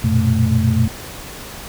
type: tone cluster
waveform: sine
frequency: 91.5 / 116.2 / 124 / 219.5 Hz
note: F#2 / A#2 / B2 / A3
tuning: -19 / -5 / +7 / -4 cents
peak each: -18 dBFS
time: 0.04-0.88 s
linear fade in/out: 5 ms
effects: pink hiss -33 dBFS RMS until 1.68 s